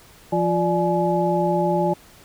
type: tone cluster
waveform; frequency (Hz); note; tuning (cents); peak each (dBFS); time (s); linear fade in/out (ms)
sine; 172.1 / 352.2 / 589 / 845; F3 / F4 / D5 / G#5; -25 / +15 / +5 / +30; -23; 0.32-1.94; 10
effects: pink hiss -49 dBFS RMS until 2.24 s